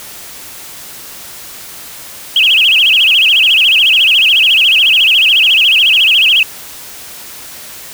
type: tone with vibrato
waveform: sine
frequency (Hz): 2887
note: F#7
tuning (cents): -43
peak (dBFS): -5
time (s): 2.36-6.43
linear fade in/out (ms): 2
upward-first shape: sine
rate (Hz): 14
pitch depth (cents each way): 240
effects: white hiss -30 dBFS RMS until 7.93 s